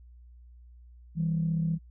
sine tone pair together, 162.8 / 198.33 Hz, E3 / G3, -21 / +20 cents, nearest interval minor third, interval 341 cents, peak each -25 / -34 dBFS, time 1.15-1.79 s, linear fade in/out 50 ms, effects tanh soft clip ceiling -18 dBFS + added 60 Hz sine -49 dBFS peak until 1.9 s

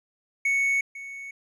triangle tone with echo, 2217 Hz, C#7, in tune, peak -19 dBFS, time 0.45-0.81 s, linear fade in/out 5 ms, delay 500 ms, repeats 1, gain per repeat -15 dB, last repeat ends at 1.31 s, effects resampled to 32000 Hz

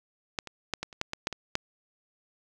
clicks, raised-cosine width 0.2 ms, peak -12 / -23 / -11 / -16 / -29 / -11 / -15 / -10 / -18 / -9 dBFS, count 10, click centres 0.388 / 0.473 / 0.737 / 0.83 / 0.928 / 1.014 / 1.134 / 1.271 / 1.327 / 1.554 s, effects none

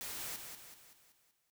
white noise with echo, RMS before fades -43 dBFS, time 0.01-0.36 s, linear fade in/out 0 ms, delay 190 ms, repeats 6, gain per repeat -6 dB, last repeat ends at 1.5 s, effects noise-tail reverb RT60 0.1 s tail -21 dB re dry

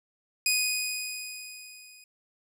15% pulse tone with level ramp, 2489 Hz, D#7, in tune, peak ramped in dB -15 to -44 dBFS, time 0.46-2.04 s, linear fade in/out 2 ms, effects none

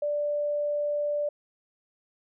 sine tone, 587.3 Hz, D5, in tune, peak -25 dBFS, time 0.02-1.29 s, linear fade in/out 5 ms, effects none

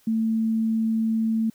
sine tone, 223.1 Hz, A3, 24 cents sharp, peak -20 dBFS, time 0.07-1.5 s, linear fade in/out 5 ms, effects white hiss -60 dBFS RMS until 1.54 s

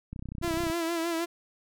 click train, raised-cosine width 5 ms, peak -25 dBFS, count 19, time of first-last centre 0.13-0.7 s, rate 31.6 Hz
sawtooth tone with vibrato, 334.2 Hz, E4, 24 cents sharp, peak -24 dBFS, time 0.42-1.26 s, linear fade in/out 20 ms, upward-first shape sine, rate 6.4 Hz, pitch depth 49 cents each way
effects none

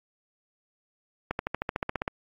accelerating click train, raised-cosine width 0.5 ms, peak -13 dBFS, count 12, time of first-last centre 1.31-2.079 s, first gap 81 ms, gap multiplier 0.97, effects AAC 32 kbps

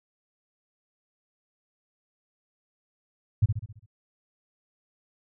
sine tone with echo, 106.2 Hz, G#2, 39 cents sharp, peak -15 dBFS, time 3.42-3.46 s, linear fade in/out 10 ms, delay 67 ms, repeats 6, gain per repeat -6 dB, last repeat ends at 3.862 s, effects none

